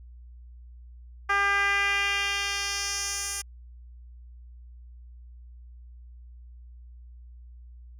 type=tone with band-pass filter sweep; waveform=10% pulse; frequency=400.3 Hz; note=G4; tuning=36 cents sharp; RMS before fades=-27 dBFS; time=1.29-3.42 s; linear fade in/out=10 ms; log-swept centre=1400 to 8500 Hz; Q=1.7; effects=added 60 Hz sine -44 dBFS peak until 7.99 s